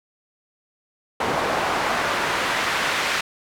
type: noise with band-pass filter sweep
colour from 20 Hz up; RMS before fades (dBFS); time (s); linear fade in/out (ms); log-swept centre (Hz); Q
pink; -23; 1.2-3.21; 5; 810 to 2000; 0.88
effects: none